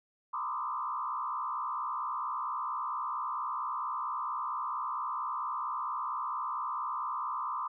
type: tone with frequency modulation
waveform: sine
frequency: 1108.7 Hz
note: C#6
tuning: in tune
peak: -32 dBFS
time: 0.33-7.68 s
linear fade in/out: 10 ms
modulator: 64.4 Hz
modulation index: 2.3
effects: none